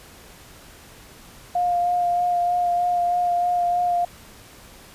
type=tone with vibrato; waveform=sine; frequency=706 Hz; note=F5; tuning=19 cents sharp; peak=-18 dBFS; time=1.55-4.05 s; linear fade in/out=5 ms; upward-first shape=sine; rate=3.2 Hz; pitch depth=15 cents each way; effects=pink hiss -46 dBFS RMS until 4.94 s + resampled to 32000 Hz